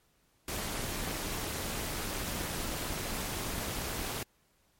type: noise with amplitude modulation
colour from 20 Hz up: pink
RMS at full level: -33 dBFS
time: 0.48-4.23 s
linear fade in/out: 2 ms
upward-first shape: sine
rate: 262 Hz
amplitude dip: 65%
effects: pink hiss -70 dBFS RMS until 4.79 s + MP3 64 kbps